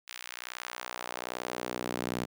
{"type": "tone with high-pass filter sweep", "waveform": "sawtooth", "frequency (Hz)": 61.2, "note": "B1", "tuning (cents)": -15, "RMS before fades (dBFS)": -38, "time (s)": [0.07, 2.26], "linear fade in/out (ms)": 20, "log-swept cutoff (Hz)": [2400, 190], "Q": 0.96, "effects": []}